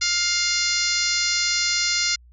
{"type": "harmonic tone", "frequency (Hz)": 703, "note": "F5", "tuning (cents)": 11, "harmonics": [2, 3, 4, 5, 6, 7, 8, 9, 10], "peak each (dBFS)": [-31, -26, -32, -32, -26, -26, -28, -31, -31], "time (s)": [0.01, 2.16], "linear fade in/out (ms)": 10, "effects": ["added 60 Hz sine -47 dBFS peak until 2.32 s"]}